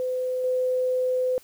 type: tone with level steps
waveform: sine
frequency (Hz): 508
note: B4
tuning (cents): +49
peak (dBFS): -24 / -21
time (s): 0-1.38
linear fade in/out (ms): 0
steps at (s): 0.44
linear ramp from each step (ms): 2
effects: white hiss -54 dBFS RMS until 1.43 s